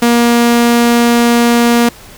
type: tone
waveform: sawtooth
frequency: 236.8 Hz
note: A#3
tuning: 27 cents sharp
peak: -3 dBFS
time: 0.02-1.89 s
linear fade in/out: 5 ms
effects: pink hiss -36 dBFS RMS until 2.17 s